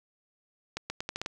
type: accelerating click train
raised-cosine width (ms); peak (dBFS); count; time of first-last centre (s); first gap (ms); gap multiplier
0.2; -16; 7; 0.77-1.261; 130; 0.81
effects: none